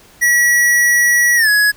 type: tone with pitch glide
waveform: square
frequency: 1930 to 1680.2 Hz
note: B6 to G#6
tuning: -40 to +20 cents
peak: -10 dBFS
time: 0.21-1.72 s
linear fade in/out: 20 ms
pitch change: -240 cents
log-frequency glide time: 1.36-1.49 s
effects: pink hiss -45 dBFS RMS until 1.76 s